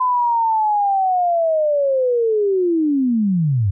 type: linear sweep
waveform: sine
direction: down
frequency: 1019 to 90.1 Hz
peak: -14 dBFS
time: 0-3.71 s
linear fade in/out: 10 ms
effects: none